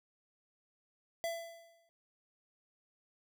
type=tone with exponential decay; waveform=square; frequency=670 Hz; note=E5; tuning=28 cents sharp; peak=-33 dBFS; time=1.24-1.89 s; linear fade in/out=0 ms; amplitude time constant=140 ms; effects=none